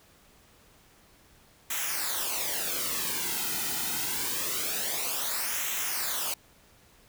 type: noise with flanger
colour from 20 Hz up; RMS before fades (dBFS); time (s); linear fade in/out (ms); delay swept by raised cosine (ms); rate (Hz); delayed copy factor
white; -31; 1.7-6.34; 5; 0.21 to 1.81; 0.25; -0.7
effects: pink hiss -59 dBFS RMS until 7.08 s